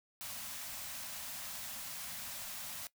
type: band-stop noise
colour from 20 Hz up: white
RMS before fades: -44 dBFS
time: 0.21-2.87 s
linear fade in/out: 0 ms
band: 280 to 540 Hz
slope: 96 dB/octave
effects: noise-tail reverb RT60 0.1 s tail -19 dB re dry